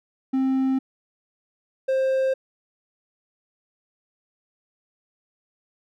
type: tone pair in turn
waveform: triangle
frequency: 264.3 / 528.6 Hz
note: C4 / C5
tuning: +18 / +18 cents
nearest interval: octave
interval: 1200 cents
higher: second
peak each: -17 / -17 dBFS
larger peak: neither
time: 0.33-0.79 / 1.88-2.34 s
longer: neither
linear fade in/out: 10 ms
effects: none